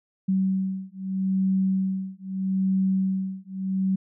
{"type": "beating tone pair", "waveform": "sine", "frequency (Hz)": [190, 190.79], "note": ["F#3", "G3"], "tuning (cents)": [46, -47], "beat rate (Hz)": 0.79, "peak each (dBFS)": -25, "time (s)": [0.28, 3.96], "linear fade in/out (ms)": 10, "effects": []}